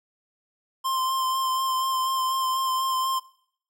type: tone with vibrato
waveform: square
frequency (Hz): 1048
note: C6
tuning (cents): +2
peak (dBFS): -24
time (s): 0.84-3.2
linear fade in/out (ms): 20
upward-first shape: sine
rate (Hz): 4.1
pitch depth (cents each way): 19
effects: noise-tail reverb RT60 0.6 s tail -20 dB re dry